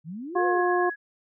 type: exponential two-way sweep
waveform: sine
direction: up then down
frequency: 146.83 to 523.3 to 350.2 Hz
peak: -33 dBFS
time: 0.04-0.64 s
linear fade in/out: 50 ms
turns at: 0.46 s
type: harmonic tone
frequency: 357 Hz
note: F4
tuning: 38 cents sharp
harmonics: 1 / 2 / 3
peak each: -23 / -26 / -28 dBFS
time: 0.35-0.9 s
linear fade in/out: 10 ms
type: tone with tremolo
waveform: sine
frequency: 1674 Hz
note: G#6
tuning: 13 cents sharp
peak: -28 dBFS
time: 0.35-0.96 s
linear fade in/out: 50 ms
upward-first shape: sine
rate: 8.8 Hz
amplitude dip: 25%
effects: none